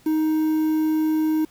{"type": "tone with quantisation", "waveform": "triangle", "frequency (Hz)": 312.7, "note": "D#4", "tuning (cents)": 9, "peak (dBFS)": -16, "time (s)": [0.06, 1.45], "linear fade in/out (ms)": 5, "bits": 7, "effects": ["pink hiss -55 dBFS RMS until 1.5 s"]}